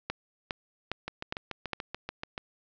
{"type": "two click trains", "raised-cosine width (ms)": 0.3, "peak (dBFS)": [-15, -19], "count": [5, 10], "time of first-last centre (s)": [[0.1, 1.733], [1.08, 2.379]], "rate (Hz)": [2.45, 6.93], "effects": ["resampled to 16000 Hz", "9-bit"]}